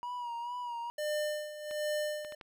triangle tone with vibrato, 960 Hz, B5, 49 cents flat, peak -34 dBFS, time 0.03-0.9 s, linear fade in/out 0 ms, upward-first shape sine, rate 2.3 Hz, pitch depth 47 cents each way
square tone with tremolo, 600 Hz, D5, 37 cents sharp, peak -31 dBFS, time 0.98-2.35 s, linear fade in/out 5 ms, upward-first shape sine, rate 1.3 Hz, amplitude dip 75%
clicks, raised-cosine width 0.3 ms, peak -31 dBFS, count 4, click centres 1.711 / 2.248 / 2.323 / 2.412 s
effects none

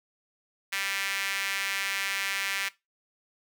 sawtooth tone with high-pass filter, 196 Hz, G3, in tune, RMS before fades -31 dBFS, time 0.72-2.69 s, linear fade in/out 10 ms, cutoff 2000 Hz, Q 2.1, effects noise-tail reverb RT60 0.2 s tail -18 dB re dry

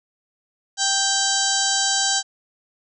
harmonic tone with a mistuned harmonic, 784 Hz, G5, in tune, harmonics 1 / 2 / 4 / 5 / 6 / 7 / 8 / 9 / 10, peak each -27 / -27 / -27 / -27 / -27 / -27 / -27 / -27 / -27 dBFS, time 0.77-2.23 s, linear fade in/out 50 ms, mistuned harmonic 7, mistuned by +27 cents, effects none

